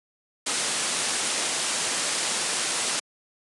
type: low-pass noise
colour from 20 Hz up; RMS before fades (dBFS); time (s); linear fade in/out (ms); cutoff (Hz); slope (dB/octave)
white; -27; 0.46-3; 10; 10000; 96
effects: high-pass 200 Hz 12 dB/octave